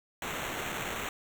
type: noise with sample-and-hold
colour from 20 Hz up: violet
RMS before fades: -36 dBFS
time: 0.22-1.09 s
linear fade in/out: 2 ms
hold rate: 4900 Hz
effects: none